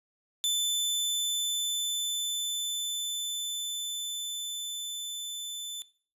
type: tone with level ramp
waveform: sawtooth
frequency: 3520 Hz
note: A7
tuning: in tune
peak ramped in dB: -22 to -32 dBFS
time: 0.44-5.82 s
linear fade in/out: 0 ms
effects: noise-tail reverb RT60 0.4 s tail -18 dB re dry + resampled to 32000 Hz